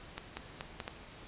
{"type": "clicks", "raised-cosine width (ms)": 0.3, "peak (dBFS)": -22, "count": 5, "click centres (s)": [0.18, 0.37, 0.609, 0.802, 0.879], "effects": ["pink hiss -51 dBFS RMS until 1.27 s", "resampled to 8000 Hz"]}